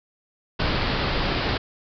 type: low-pass noise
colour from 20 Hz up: pink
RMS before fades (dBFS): -24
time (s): 0.59-1.58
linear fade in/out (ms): 10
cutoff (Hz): 5000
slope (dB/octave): 96
effects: none